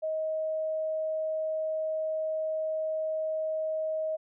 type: tone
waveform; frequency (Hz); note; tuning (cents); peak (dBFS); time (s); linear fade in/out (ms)
sine; 630; D#5; +21; -28; 0.02-4.17; 20
effects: none